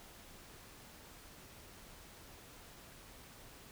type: silence
effects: pink hiss -56 dBFS RMS until 3.71 s